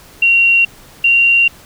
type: tone pair in turn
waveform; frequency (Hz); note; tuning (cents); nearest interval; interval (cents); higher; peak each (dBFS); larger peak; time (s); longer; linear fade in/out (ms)
sine; 2750 / 2761; F7 / F7; -27 / -20; unison; 7; second; -7; neither; 0.22-0.65 / 1.04-1.48; second; 5
effects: pink hiss -41 dBFS RMS until 1.65 s